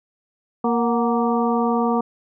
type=harmonic tone with a mistuned harmonic; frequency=233.6 Hz; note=A#3; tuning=4 cents sharp; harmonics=1 / 2 / 3 / 4 / 5; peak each=-20 / -23 / -25 / -26 / -27 dBFS; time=0.64-2.01 s; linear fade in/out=5 ms; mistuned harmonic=3; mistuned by=+77 cents; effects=none